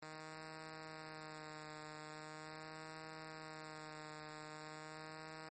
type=tone with vibrato; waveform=5% pulse; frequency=155.56 Hz; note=D#3; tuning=in tune; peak=-38 dBFS; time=0.02-5.49 s; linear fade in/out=5 ms; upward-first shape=sine; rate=0.41 Hz; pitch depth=24 cents each way; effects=MP3 32 kbps